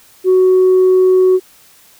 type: tone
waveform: sine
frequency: 371.4 Hz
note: F#4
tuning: 7 cents sharp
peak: -5 dBFS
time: 0.24-1.4 s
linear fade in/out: 50 ms
effects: tanh soft clip ceiling -4 dBFS + white hiss -46 dBFS RMS until 1.99 s